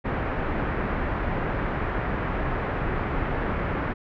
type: low-pass noise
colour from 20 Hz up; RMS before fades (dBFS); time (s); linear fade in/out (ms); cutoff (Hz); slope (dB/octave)
pink; -27; 0.04-3.94; 20; 2000; 24
effects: none